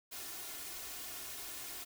white noise with comb filter, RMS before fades -45 dBFS, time 0.11-1.85 s, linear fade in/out 20 ms, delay 2.8 ms, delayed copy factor +0.55, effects none

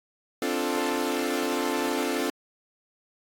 sawtooth chord, D minor seventh, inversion third, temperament equal, 261.6 / 293.7 / 349.2 / 440 Hz, C4 / D4 / F4 / A4, 0 / 0 / 0 / 0 cents, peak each -27 dBFS, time 0.42-2.3 s, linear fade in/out 2 ms, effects AAC 64 kbps

